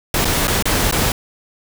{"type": "noise with dropouts", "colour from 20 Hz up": "pink", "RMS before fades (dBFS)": -17, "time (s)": [0.14, 1.12], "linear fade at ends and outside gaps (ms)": 2, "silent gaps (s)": [[0.247, 0.253], [0.472, 0.479], [0.625, 0.655], [0.912, 0.924]], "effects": []}